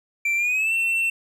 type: tone with pitch glide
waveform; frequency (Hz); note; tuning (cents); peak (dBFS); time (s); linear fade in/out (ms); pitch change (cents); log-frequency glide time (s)
triangle; 2349 to 2698; D7 to E7; 0 to +40; -18; 0.25-1.1; 5; +240; 0.36-0.73
effects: none